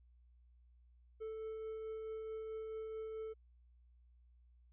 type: tone with tremolo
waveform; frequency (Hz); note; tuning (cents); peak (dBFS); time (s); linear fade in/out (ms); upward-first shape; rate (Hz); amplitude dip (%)
triangle; 440; A4; 0; -39; 1.2-3.34; 20; triangle; 4.6; 25
effects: added 60 Hz sine -63 dBFS peak until 4.72 s + resampled to 8000 Hz